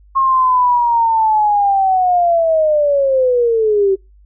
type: linear sweep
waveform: sine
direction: down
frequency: 1081 to 378.8 Hz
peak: -10 dBFS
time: 0.15-3.96 s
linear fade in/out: 20 ms
effects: noise-tail reverb RT60 0.2 s tail -22 dB re dry + added 50 Hz sine -43 dBFS peak until 4.25 s